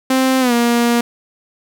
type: tone with pitch glide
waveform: sawtooth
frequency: 261.6 to 237.1 Hz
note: C4 to A#3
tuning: 0 to +30 cents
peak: -8 dBFS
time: 0.1-1.01 s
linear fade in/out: 5 ms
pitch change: -170 cents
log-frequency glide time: 0.4-0.53 s
effects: none